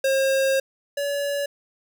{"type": "tone pair in turn", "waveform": "square", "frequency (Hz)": [537, 569.1], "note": ["C5", "C#5"], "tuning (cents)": [45, 45], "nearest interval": "minor second", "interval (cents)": 100, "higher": "second", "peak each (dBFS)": [-19, -24], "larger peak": "first", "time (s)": [[0.04, 0.6], [0.97, 1.46]], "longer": "first", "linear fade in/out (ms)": 5, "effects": []}